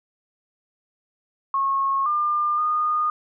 sine tone with pitch steps, 1091 / 1200 / 1225 Hz, C#6 / D6 / D#6, -28 / +37 / -27 cents, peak -19 dBFS, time 1.54-3.1 s, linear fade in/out 2 ms, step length 520 ms, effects none

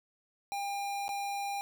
square tone with dropouts, 802 Hz, G5, 39 cents sharp, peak -34 dBFS, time 0.52-1.61 s, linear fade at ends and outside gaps 0 ms, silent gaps 1.081-1.091 s, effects none

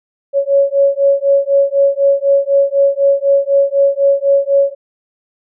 sine beating tone pair, 554.4 / 558.4 Hz, C#5 / C#5, 0 / +13 cents, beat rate 4 Hz, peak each -12 dBFS, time 0.33-4.75 s, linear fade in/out 50 ms, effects none

